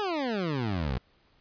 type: exponential sweep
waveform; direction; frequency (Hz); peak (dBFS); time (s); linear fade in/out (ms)
20% pulse; down; 431.4 to 58.27; -23; 0-0.98; 0
effects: pink hiss -65 dBFS RMS until 1.4 s + resampled to 11025 Hz